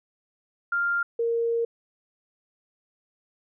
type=tone pair in turn; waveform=sine; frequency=1396.9 / 464.3 Hz; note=F6 / A#4; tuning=0 / -7 cents; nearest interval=octave + perfect fifth; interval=1907 cents; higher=first; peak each=-22 dBFS; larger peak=neither; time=0.72-1.03 / 1.19-1.65 s; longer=second; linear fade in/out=5 ms; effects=none